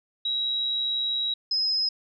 sine tone pair in turn, 3858 / 5095 Hz, B7 / D#8, -41 / +40 cents, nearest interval perfect fourth, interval 481 cents, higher second, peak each -24 / -22 dBFS, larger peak second, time 0.25-1.34 / 1.51-1.89 s, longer first, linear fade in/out 5 ms, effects none

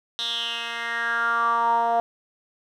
10% pulse tone with band-pass filter sweep, 233.1 Hz, A#3, in tune, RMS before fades -24 dBFS, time 0.19-2 s, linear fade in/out 0 ms, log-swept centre 3800 to 720 Hz, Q 5.8, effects none

